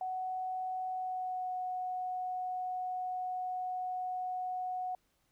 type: tone with pitch glide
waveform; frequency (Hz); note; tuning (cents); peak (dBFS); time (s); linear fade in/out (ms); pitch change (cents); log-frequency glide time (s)
sine; 744 to 735.5; F#5 to F#5; +9 to -11; -34; 0.01-4.95; 2; -20; 0.89-1.54
effects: pink hiss -75 dBFS RMS until 5.31 s